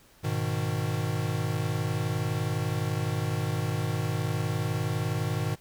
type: chord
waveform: square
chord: G# minor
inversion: none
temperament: equal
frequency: 103.83 / 123.47 / 155.56 Hz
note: G#2 / B2 / D#3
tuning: 0 / 0 / 0 cents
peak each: -32 dBFS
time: 0.23-5.56 s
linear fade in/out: 20 ms
effects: pink hiss -58 dBFS RMS until 5.6 s